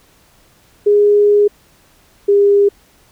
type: tone pair in turn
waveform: sine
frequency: 412.4 / 403.9 Hz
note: G#4 / G#4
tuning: -12 / -48 cents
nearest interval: unison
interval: 36 cents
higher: first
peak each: -7 dBFS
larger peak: neither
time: 0.86-1.48 / 2.28-2.69 s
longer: first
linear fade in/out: 10 ms
effects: pink hiss -51 dBFS RMS until 3.11 s